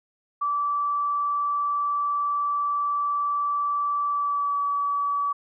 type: tone with pitch glide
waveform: sine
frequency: 1159 to 1144.4 Hz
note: D6 to D6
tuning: -23 to -45 cents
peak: -22 dBFS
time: 0.41-5.33 s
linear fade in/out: 10 ms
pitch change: -22 cents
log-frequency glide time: 4.09-4.59 s
effects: none